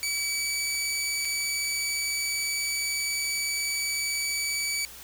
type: tone with dropouts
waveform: 15% pulse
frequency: 2286 Hz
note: D7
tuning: 47 cents flat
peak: -20 dBFS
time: 0.03-4.85 s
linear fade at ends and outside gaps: 0 ms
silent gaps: 1.249-1.253 s
effects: added 60 Hz sine -55 dBFS peak until 5.03 s + white hiss -45 dBFS RMS until 5.03 s